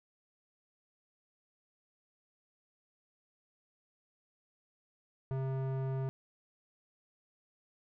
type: tone with low-pass filter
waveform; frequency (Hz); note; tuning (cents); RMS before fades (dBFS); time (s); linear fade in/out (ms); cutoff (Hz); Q
square; 133.1; C3; +30; -35; 5.31-6.09; 0; 950; 0.68
effects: none